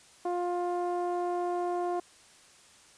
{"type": "tone with low-pass filter", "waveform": "sawtooth", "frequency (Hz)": 353, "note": "F4", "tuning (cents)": 19, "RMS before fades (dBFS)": -31, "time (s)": [0.25, 2], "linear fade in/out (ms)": 5, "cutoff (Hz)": 830, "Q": 2.2, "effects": ["white hiss -57 dBFS RMS until 2.97 s", "resampled to 22050 Hz"]}